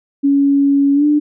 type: tone with pitch glide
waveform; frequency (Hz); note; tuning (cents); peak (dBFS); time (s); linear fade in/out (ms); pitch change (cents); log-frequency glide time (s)
sine; 280 to 296.6; C#4 to D4; +18 to +17; -9; 0.23-1.2; 20; +99; 0.94-1.05
effects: none